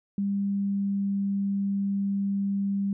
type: tone with pitch glide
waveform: sine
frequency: 199.5 to 198.35 Hz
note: G3 to G3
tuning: +31 to +21 cents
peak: -24 dBFS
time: 0.18-2.93 s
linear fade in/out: 2 ms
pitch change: -10 cents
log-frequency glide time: 0.28-1.15 s
effects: none